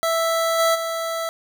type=tone with level steps; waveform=25% pulse; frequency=659.3 Hz; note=E5; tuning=in tune; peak=-15 / -12 / -20 dBFS; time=0.03-1.29 s; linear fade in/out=0 ms; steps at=0.58 / 0.74 s; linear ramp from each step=20 ms; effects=none